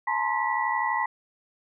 sine tone cluster, 858 / 930 / 1050 / 1950 Hz, A5 / A#5 / C6 / B6, -44 / -4 / +6 / -23 cents, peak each -29 dBFS, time 0.07-1.06 s, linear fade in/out 5 ms, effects none

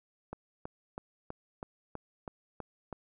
click train, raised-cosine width 1 ms, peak -25 dBFS, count 9, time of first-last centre 0.33-2.927 s, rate 3.08 Hz, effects none

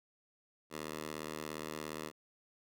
10% pulse tone with high-pass filter, 77.2 Hz, D#2, 13 cents flat, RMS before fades -43 dBFS, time 0.7-2.12 s, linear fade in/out 50 ms, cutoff 270 Hz, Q 0.52, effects none

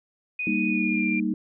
sine tone with pitch glide, 2483 to 2380 Hz, D#7 to D7, -4 to +22 cents, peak -26 dBFS, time 0.39-1.2 s, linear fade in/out 5 ms, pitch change -74 cents, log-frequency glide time 0.69-1.05 s
sine chord, Eb major, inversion first, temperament equal with one note detuned, 197.7 / 233.1 / 311.1 Hz, G3 / Bb3 / Eb4, +15 / 0 / 0 cents, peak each -27 dBFS, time 0.47-1.34 s, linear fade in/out 2 ms
effects none

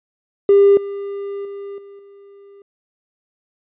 triangle tone with level steps, 399.9 Hz, G4, 35 cents sharp, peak -4 / -22 / -26 / -35 / -39 dBFS, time 0.49-2.62 s, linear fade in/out 2 ms, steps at 0.77 / 1.45 / 1.78 / 1.99 s, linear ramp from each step 2 ms, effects tanh soft clip ceiling -4 dBFS + resampled to 8000 Hz

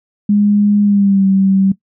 sine tone with pitch glide, 205.8 to 193.13 Hz, G#3 to G3, -16 to -26 cents, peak -8 dBFS, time 0.29-1.72 s, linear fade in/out 5 ms, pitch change -110 cents, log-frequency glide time 0.82-1.25 s, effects noise-tail reverb RT60 0.1 s tail -18 dB re dry

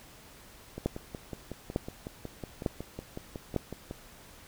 two click trains, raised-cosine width 2 ms, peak -24 / -14 dBFS, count 18 / 4, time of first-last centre 0.78-3.911 / 0.86-3.563 s, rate 5.43 / 1.11 Hz, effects pink hiss -53 dBFS RMS until 4.47 s

